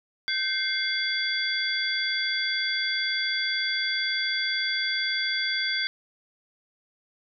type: tone cluster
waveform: sine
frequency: 1553 / 2113 / 3401 / 4663 Hz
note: G6 / C7 / G#7 / D8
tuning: -17 / +16 / +40 / -13 cents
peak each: -30 dBFS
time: 0.28-5.87 s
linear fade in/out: 0 ms
effects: none